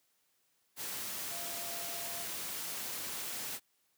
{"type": "tone in noise", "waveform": "sine", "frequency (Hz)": 687, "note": "F5", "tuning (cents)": -29, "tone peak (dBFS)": -48, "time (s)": [1.29, 2.27], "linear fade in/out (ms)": 50, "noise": "white", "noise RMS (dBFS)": -40, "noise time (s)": [0.76, 3.6], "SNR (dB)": -11, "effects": ["white hiss -75 dBFS RMS until 3.97 s", "high-pass 100 Hz 12 dB/octave"]}